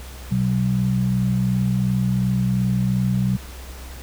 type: tone pair together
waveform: sine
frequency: 126.01 / 188.8 Hz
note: B2 / F#3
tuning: +35 / +35 cents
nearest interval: perfect fifth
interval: 700 cents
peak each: -20 dBFS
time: 0.31-3.37 s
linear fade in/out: 10 ms
effects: added 64 Hz sine -35 dBFS peak until 4.02 s + pink hiss -41 dBFS RMS until 4.02 s